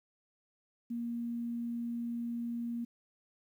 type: tone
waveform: sine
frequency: 235.6 Hz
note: A#3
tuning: 19 cents sharp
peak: -34 dBFS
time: 0.9-2.85 s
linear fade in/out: 10 ms
effects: 11-bit